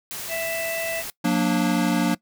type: noise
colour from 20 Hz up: white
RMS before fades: -33 dBFS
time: 0.11-1.1 s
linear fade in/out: 0 ms
type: harmonic tone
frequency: 661 Hz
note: E5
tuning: 5 cents sharp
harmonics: 1 / 3 / 4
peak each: -27 / -32 / -33 dBFS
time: 0.28-1.04 s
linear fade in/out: 50 ms
type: chord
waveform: square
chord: Gb augmented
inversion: none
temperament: equal with one note detuned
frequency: 180.56 / 233.1 / 293.7 Hz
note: Gb3 / Bb3 / D4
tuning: -42 / 0 / 0 cents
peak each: -24 dBFS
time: 1.24-2.15 s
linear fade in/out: 10 ms
effects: noise-tail reverb RT60 0.1 s tail -21 dB re dry

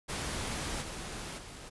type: noise with level steps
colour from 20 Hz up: pink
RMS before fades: -36 / -41 / -47 dBFS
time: 0.08-1.7 s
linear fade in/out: 20 ms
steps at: 0.81 / 1.37 s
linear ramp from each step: 20 ms
effects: resampled to 24000 Hz

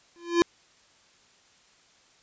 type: tone with exponential growth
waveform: square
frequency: 342.8 Hz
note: F4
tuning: 32 cents flat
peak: -15 dBFS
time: 0.16-0.42 s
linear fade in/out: 0 ms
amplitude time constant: 55 ms
effects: white hiss -60 dBFS RMS until 2.22 s + resampled to 16000 Hz

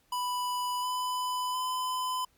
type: tone with pitch steps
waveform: square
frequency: 990 / 1001.5 / 1013.1 Hz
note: B5 / B5 / B5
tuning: +4 / +24 / +44 cents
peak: -30 dBFS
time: 0.12-2.25 s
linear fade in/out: 5 ms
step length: 710 ms
effects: pink hiss -68 dBFS RMS until 2.37 s + MP3 96 kbps

